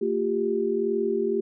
sine tone cluster, 225.6 / 353.1 / 395 Hz, A3 / F4 / G4, +44 / +19 / +13 cents, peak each -30 / -28 / -24 dBFS, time 0.01-1.41 s, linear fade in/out 10 ms, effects none

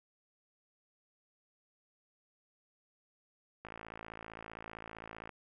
click train, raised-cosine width 0.5 ms, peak -30 dBFS, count 92, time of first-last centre 3.65-5.293 s, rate 55.4 Hz, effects none

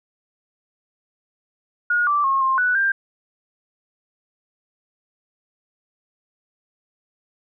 sine tone with pitch steps, 1439 / 1168 / 1082 / 1060 / 1482 / 1588 Hz, F#6 / D6 / C#6 / C6 / F#6 / G6, -49 / -10 / -42 / +22 / +2 / +22 cents, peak -16 dBFS, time 1.9-2.92 s, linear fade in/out 5 ms, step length 170 ms, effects none

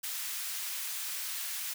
white high-pass noise, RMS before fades -37 dBFS, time 0.03-1.74 s, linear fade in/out 10 ms, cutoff 1400 Hz, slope 12 dB/octave, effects none

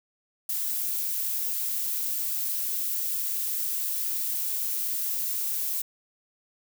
violet noise, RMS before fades -29 dBFS, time 0.49-5.82 s, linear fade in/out 5 ms, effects none

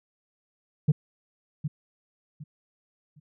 sine tone with echo, 150 Hz, D3, 37 cents sharp, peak -13 dBFS, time 0.88-0.92 s, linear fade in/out 10 ms, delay 760 ms, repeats 3, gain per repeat -12 dB, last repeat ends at 3.2 s, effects tanh soft clip ceiling -15 dBFS

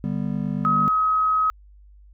triangle chord, G major, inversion second, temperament just, 147 / 196 / 245 Hz, D3 / G3 / B3, +2 / 0 / -14 cents, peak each -26 / -24 / -27 dBFS, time 0.04-0.88 s, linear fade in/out 0 ms
sine tone, 1271 Hz, D#6, 36 cents sharp, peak -17 dBFS, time 0.65-1.5 s, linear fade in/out 0 ms
effects added 50 Hz sine -46 dBFS peak until 2.13 s

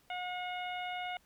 harmonic tone, 723 Hz, F#5, 40 cents flat, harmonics 1 / 2 / 3 / 4 / 5, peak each -38 / -46 / -43 / -46 / -52 dBFS, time 0.1-1.17 s, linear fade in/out 2 ms, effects pink hiss -68 dBFS RMS until 1.25 s

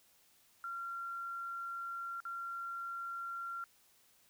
sine tone with dropouts, 1375 Hz, F6, 27 cents flat, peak -39 dBFS, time 0.64-3.64 s, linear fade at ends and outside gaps 1 ms, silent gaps 2.203-2.252 s, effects white hiss -68 dBFS RMS until 4.29 s

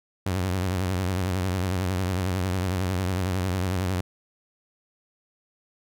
sawtooth tone with vibrato, 92.5 Hz, F#2, in tune, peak -20 dBFS, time 0.26-4.01 s, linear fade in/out 5 ms, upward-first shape triangle, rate 11 Hz, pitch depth 110 cents each way, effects none

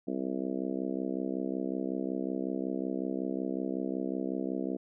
harmonic tone, 65.41 Hz, C2, in tune, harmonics 3 / 4 / 5 / 6 / 7 / 8 / 9 / 10, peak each -38 / -35 / -36 / -41 / -41 / -46 / -47 / -45 dBFS, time 0.07-4.77 s, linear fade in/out 10 ms, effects none

